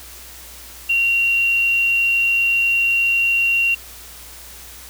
sine tone, 2754 Hz, F7, 25 cents flat, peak -14 dBFS, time 0.89-3.75 s, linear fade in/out 10 ms, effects added 60 Hz sine -44 dBFS peak until 4.89 s + white hiss -39 dBFS RMS until 4.89 s

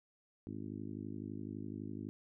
harmonic tone, 51.91 Hz, G#1, in tune, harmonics 2 / 3 / 4 / 5 / 6 / 7 / 8, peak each -48 / -53 / -47 / -46 / -48 / -53 / -61 dBFS, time 0.47-2.09 s, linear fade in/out 0 ms, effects none

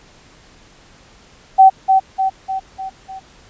sine tone with echo, 766 Hz, G5, 40 cents flat, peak -3 dBFS, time 1.58-1.7 s, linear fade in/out 20 ms, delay 300 ms, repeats 5, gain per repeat -5 dB, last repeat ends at 3.2 s, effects pink hiss -47 dBFS RMS until 3.49 s + resampled to 16000 Hz

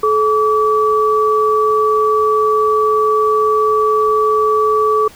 sine tone pair together, 430.4 / 1149 Hz, A4 / D6, -38 / -38 cents, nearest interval octave + perfect fourth, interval 1700 cents, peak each -13 dBFS, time 0.03-5.08 s, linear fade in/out 5 ms, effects pink hiss -41 dBFS RMS until 5.15 s

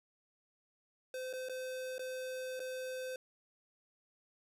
square tone with dropouts, 514 Hz, C5, 31 cents flat, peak -40 dBFS, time 1.14-3.16 s, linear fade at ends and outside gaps 2 ms, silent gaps 1.329-1.335 / 1.487-1.495 / 1.982-1.993 / 2.595-2.601 s, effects resampled to 32000 Hz + 11-bit

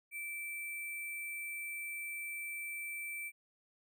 sine tone with sample-and-hold, 2330 Hz, D7, 14 cents flat, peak -39 dBFS, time 0.11-3.32 s, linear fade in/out 50 ms, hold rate 11025 Hz, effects none

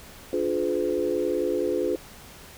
sine chord, D diminished seventh, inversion none, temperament just, 293.7 / 352.4 / 422.9 / 507.5 Hz, D4 / F4 / Ab4 / Cb5, 0 / +16 / +31 / +47 cents, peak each -31 / -27 / -28 / -28 dBFS, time 0.33-1.96 s, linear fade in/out 2 ms, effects pink hiss -46 dBFS RMS until 2.57 s

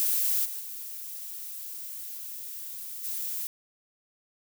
violet noise with level steps, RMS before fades -26 / -36 / -39 / -33 dBFS, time 0-3.47 s, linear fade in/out 0 ms, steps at 0.44 / 0.59 / 3.03 s, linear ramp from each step 20 ms, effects none

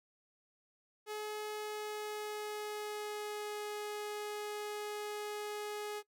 sawtooth tone with pitch glide, 424.3 to 418.5 Hz, G#4 to G#4, +37 to +13 cents, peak -35 dBFS, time 1.06-6.03 s, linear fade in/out 50 ms, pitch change -24 cents, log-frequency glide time 1.54-3.65 s, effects noise-tail reverb RT60 0.1 s tail -20 dB re dry

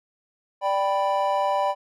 triangle chord, G major, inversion second, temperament equal, 587.3 / 784 / 987.8 Hz, D5 / G5 / B5, 0 / 0 / 0 cents, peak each -23 dBFS, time 0.61-1.75 s, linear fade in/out 50 ms, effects none

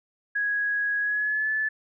sine tone with pitch glide, 1661.2 to 1736.8 Hz, G#6 to A6, 0 to -23 cents, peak -23 dBFS, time 0.35-1.69 s, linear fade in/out 10 ms, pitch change +77 cents, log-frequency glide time 1-1.5 s, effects none

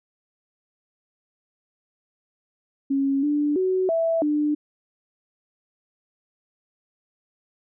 sine tone with pitch steps, 274.5 / 293.9 / 373.4 / 659 / 297.9 Hz, C#4 / D4 / F#4 / E5 / D4, -17 / +1 / +16 / -1 / +25 cents, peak -19 dBFS, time 2.9-4.55 s, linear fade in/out 10 ms, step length 330 ms, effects none

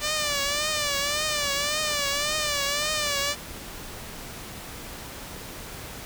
5% pulse tone with vibrato, 587.3 Hz, D5, in tune, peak -13 dBFS, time 0-3.36 s, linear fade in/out 50 ms, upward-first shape triangle, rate 1.8 Hz, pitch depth 96 cents each way, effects pink hiss -39 dBFS RMS until 6.05 s

